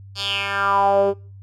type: tone with band-pass filter sweep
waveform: 10% pulse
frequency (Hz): 198.8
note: G3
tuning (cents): +25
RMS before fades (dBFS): -19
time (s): 0.15-1.14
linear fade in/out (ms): 50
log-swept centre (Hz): 4500 to 410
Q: 4.6
effects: noise-tail reverb RT60 0.4 s tail -23 dB re dry + added 98 Hz sine -38 dBFS peak until 1.42 s